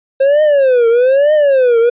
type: tone with vibrato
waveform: triangle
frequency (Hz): 530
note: C5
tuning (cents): +22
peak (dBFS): -5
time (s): 0.2-1.9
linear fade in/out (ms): 10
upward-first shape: triangle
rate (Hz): 1.1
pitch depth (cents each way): 270
effects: resampled to 8000 Hz